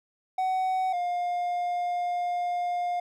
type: tone pair in turn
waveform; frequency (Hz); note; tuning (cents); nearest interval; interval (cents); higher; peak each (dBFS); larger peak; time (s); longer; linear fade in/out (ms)
triangle; 750 / 707.9; F#5 / F5; +23 / +23; minor second; 100; first; -22 / -24; first; 0.38-0.93 / 0.93-3; second; 5
effects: none